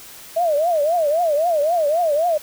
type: tone with vibrato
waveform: sine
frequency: 638 Hz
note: D#5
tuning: 43 cents sharp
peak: -15 dBFS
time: 0.36-2.38 s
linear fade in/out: 10 ms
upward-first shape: triangle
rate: 3.8 Hz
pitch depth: 220 cents each way
effects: white hiss -40 dBFS RMS until 2.42 s